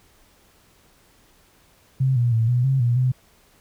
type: tone with pitch steps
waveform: sine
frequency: 132.2 / 120.2 / 113.2 / 123 / 134.1 / 119.9 / 127.7 Hz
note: C3 / B2 / A2 / B2 / C3 / A#2 / C3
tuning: +18 / -46 / +50 / -7 / +43 / +49 / -42 cents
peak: -16 dBFS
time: 2-3.12 s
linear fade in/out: 10 ms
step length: 160 ms
effects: pink hiss -57 dBFS RMS until 3.6 s